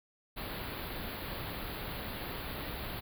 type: band-stop noise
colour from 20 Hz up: pink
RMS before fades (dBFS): -40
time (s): 0.36-3.01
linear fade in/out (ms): 20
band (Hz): 4600 to 11000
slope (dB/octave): 96
effects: none